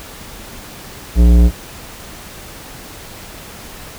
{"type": "tone with tanh clipping", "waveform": "sine", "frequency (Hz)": 59, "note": "A#1", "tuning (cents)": 22, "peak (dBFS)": -7, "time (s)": [1.15, 1.51], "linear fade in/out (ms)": 50, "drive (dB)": 15, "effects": ["pink hiss -34 dBFS RMS until 3.98 s"]}